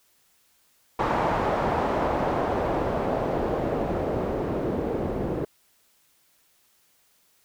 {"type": "noise with low-pass filter sweep", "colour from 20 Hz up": "white", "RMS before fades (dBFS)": -26, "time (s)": [0.99, 5.45], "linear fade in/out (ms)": 5, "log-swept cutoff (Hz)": [920, 400], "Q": 1.4, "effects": ["white hiss -64 dBFS RMS until 7.44 s"]}